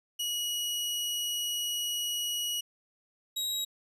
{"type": "tone pair in turn", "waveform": "sawtooth", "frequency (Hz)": [2910, 3826], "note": ["F#7", "A#7"], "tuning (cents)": [-29, 44], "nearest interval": "perfect fourth", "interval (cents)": 473, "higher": "second", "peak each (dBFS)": -27, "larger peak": "neither", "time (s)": [[0.19, 2.61], [3.36, 3.65]], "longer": "first", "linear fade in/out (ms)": 10, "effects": ["resampled to 32000 Hz"]}